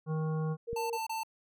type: harmonic tone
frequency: 157.1 Hz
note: D#3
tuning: 17 cents sharp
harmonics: 1 / 3 / 5 / 7 / 9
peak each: -30 / -39 / -47 / -46 / -53 dBFS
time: 0.06-0.57 s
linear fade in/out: 50 ms
type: tone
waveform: sine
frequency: 466.2 Hz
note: A#4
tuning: in tune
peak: -34 dBFS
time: 0.67-0.98 s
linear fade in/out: 20 ms
type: click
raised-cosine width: 5 ms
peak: -29 dBFS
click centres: 0.731 s
type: tone bursts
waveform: square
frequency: 890 Hz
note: A5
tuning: 20 cents sharp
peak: -34 dBFS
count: 3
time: 0.76-1.234 s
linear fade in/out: 5 ms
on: 140 ms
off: 27 ms
effects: none